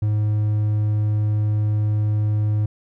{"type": "tone", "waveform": "triangle", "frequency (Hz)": 105.9, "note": "G#2", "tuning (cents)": 34, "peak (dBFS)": -15, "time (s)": [0.02, 2.66], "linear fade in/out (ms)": 5, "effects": []}